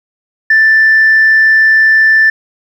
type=tone; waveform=sine; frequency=1767 Hz; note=A6; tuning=7 cents sharp; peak=-3 dBFS; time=0.5-2.3 s; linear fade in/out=5 ms; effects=tanh soft clip ceiling -1 dBFS + 7-bit